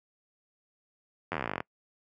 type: slowing click train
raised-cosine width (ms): 0.5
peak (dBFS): -16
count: 18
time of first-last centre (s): 1.32-1.604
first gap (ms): 11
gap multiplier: 1.05
effects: noise-tail reverb RT60 0.1 s tail -25 dB re dry + high-pass 100 Hz 12 dB/octave